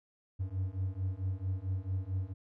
triangle beating tone pair, 92.1 / 96.6 Hz, F#2 / G2, -7 / -25 cents, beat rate 4.5 Hz, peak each -34 / -33 dBFS, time 0.39-2.34 s, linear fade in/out 20 ms, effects none

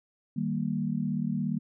sine chord, Eb major, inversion none, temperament equal, 155.56 / 196 / 233.1 Hz, Eb3 / G3 / Bb3, 0 / 0 / 0 cents, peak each -32 / -31 / -31 dBFS, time 0.36-1.59 s, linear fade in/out 10 ms, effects none

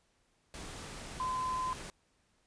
sine tone in noise, 1025 Hz, C6, 36 cents flat, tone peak -32 dBFS, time 1.2-1.73 s, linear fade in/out 0 ms, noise pink, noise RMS -45 dBFS, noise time 0.54-1.9 s, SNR +10 dB, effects pink hiss -73 dBFS RMS until 2.46 s + resampled to 22050 Hz

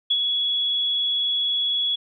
sine tone with ADSR envelope, 3369 Hz, G#7, 24 cents sharp, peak -16 dBFS, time 0.1-1.96 s, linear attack 10 ms, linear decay 53 ms, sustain -4 dB, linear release 12 ms, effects none

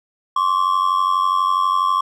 triangle ring-modulated tone, 1100 Hz, C#6, 14 cents flat, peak -10 dBFS, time 0.36-2.01 s, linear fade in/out 5 ms, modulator 46.1 Hz, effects none

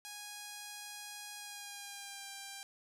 5% pulse tone with pitch glide, 827 to 792.4 Hz, G#5 to G5, -8 to +18 cents, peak -33 dBFS, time 0.05-2.63 s, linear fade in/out 0 ms, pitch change -74 cents, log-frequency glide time 1.36-2.3 s, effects none

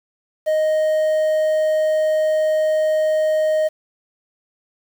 triangle tone with quantisation, 622.3 Hz, D#5, in tune, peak -13 dBFS, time 0.46-3.69 s, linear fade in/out 20 ms, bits 7, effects none

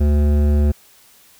triangle tone with hard clipping, 73.42 Hz, D2, in tune, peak -14 dBFS, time 0-0.72 s, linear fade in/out 10 ms, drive 17 dB, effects white hiss -50 dBFS RMS until 1.39 s

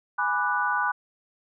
sine chord, G# half-diminished seventh, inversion none, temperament equal with one note detuned, 830.6 / 987.8 / 1182.1 / 1480 Hz, G#5 / B5 / D6 / F#6, 0 / 0 / +11 / 0 cents, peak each -30 / -28 / -29 / -26 dBFS, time 0.18-0.92 s, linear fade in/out 10 ms, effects none

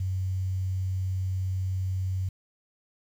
sine tone with quantisation, 93.7 Hz, F#2, 22 cents sharp, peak -26 dBFS, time 0-2.29 s, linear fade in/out 5 ms, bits 9, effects none

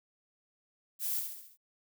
violet noise with echo, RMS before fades -34 dBFS, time 0.99-1.23 s, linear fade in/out 50 ms, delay 69 ms, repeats 5, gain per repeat -5 dB, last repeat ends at 1.575 s, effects none

